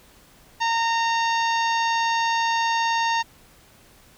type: harmonic tone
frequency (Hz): 919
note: A#5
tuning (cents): -25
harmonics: 1 / 2 / 3 / 4 / 5 / 6 / 7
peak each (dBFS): -21 / -27 / -31 / -33 / -35 / -37 / -38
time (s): 0.6-3.23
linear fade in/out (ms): 20
effects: pink hiss -53 dBFS RMS until 4.17 s